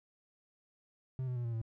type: tone with pitch steps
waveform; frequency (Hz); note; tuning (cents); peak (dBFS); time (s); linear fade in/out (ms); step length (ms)
triangle; 130 / 125.43 / 121.01 / 116.76 / 112.65; C3 / B2 / B2 / A#2 / A2; -11 / +27 / -35 / +3 / +41; -32; 1.19-1.615; 0; 85
effects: none